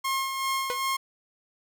sawtooth tone with tremolo, 1073 Hz, C6, 43 cents sharp, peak -21 dBFS, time 0.04-0.97 s, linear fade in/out 10 ms, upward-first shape sine, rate 2.6 Hz, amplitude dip 45%
sawtooth tone with exponential decay, 493.9 Hz, B4, in tune, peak -22 dBFS, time 0.7-0.82 s, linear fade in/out 0 ms, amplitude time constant 26 ms
effects none

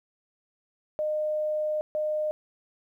sine tone bursts at uneven times, 611 Hz, D#5, 32 cents flat, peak -25 dBFS, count 2, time 0.99-1.81 / 1.95-2.31 s, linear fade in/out 0 ms, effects 11-bit

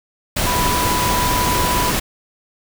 sine tone in noise, 987.8 Hz, B5, in tune, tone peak -19 dBFS, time 0.46-1.91 s, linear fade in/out 10 ms, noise pink, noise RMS -19 dBFS, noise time 0.36-2 s, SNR -3 dB, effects none

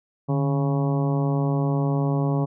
harmonic tone with a mistuned harmonic, 138.59 Hz, C#3, in tune, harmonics 1 / 2 / 3 / 4 / 5 / 6 / 7 / 8, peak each -21 / -27 / -31 / -33 / -35 / -37 / -38 / -39 dBFS, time 0.28-2.46 s, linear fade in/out 20 ms, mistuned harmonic 1, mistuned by +100 cents, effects none

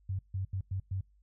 sine tone bursts at uneven times, 95.5 Hz, G2, 45 cents flat, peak -31 dBFS, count 5, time 0.09-0.19 / 0.34-0.45 / 0.53-0.61 / 0.71-0.8 / 0.91-1.01 s, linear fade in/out 5 ms, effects noise-tail reverb RT60 0.2 s tail -25 dB re dry + added 50 Hz sine -62 dBFS peak until 1.22 s

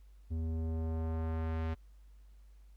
square tone with low-pass filter sweep, 80.8 Hz, E2, 34 cents flat, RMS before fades -35 dBFS, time 0.3-1.75 s, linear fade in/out 20 ms, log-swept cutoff 250 to 2700 Hz, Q 0.79, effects added 50 Hz sine -54 dBFS peak until 2.76 s + pink hiss -75 dBFS RMS until 2.76 s

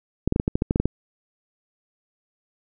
clicks, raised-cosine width 3 ms, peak -7 dBFS, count 11, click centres 0.276 / 0.324 / 0.361 / 0.399 / 0.479 / 0.555 / 0.621 / 0.709 / 0.759 / 0.8 / 0.856 s, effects none

